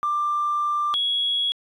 triangle tone pair in turn, 1185 / 3338 Hz, D6 / G#7, +15 / +8 cents, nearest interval octave + tritone, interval 1793 cents, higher second, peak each -17 dBFS, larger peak neither, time 0.03-0.94 / 0.94-1.52 s, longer first, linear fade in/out 0 ms, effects tanh soft clip ceiling -18 dBFS + resampled to 32000 Hz

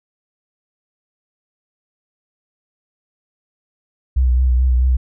sine tone with vibrato, 63 Hz, B1, 35 cents sharp, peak -11 dBFS, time 4.16-4.97 s, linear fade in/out 10 ms, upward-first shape triangle, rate 4.6 Hz, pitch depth 53 cents each way, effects none

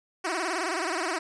10% pulse tone with vibrato, 347.9 Hz, F4, 7 cents flat, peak -19 dBFS, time 0.24-1.19 s, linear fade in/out 10 ms, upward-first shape sine, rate 19 Hz, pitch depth 170 cents each way, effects resampled to 22050 Hz

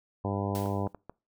harmonic tone, 99.5 Hz, G2, 26 cents sharp, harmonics 1 / 2 / 3 / 4 / 5 / 6 / 7 / 8 / 9 / 10, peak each -32 / -35 / -37 / -38 / -39 / -40 / -40 / -41 / -42 / -42 dBFS, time 0.24-0.88 s, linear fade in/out 10 ms
white noise with exponential decay, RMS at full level -40 dBFS, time 0.55-0.93 s, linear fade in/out 0 ms, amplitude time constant 81 ms
clicks, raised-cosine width 1 ms, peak -27 dBFS, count 4, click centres 0.659 / 0.87 / 0.947 / 1.096 s
effects noise-tail reverb RT60 0.3 s tail -24 dB re dry

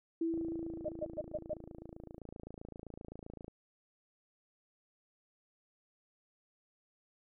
sine tone with exponential decay, 330 Hz, E4, 2 cents sharp, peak -30 dBFS, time 0.21-2.19 s, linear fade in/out 5 ms, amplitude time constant 430 ms
click train, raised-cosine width 2 ms, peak -33 dBFS, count 88, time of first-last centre 0.34-3.481 s, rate 27.7 Hz
sine tone bursts, 610 Hz, D#5, 34 cents flat, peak -33 dBFS, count 5, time 0.85-1.54 s, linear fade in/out 10 ms, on 42 ms, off 120 ms
effects none

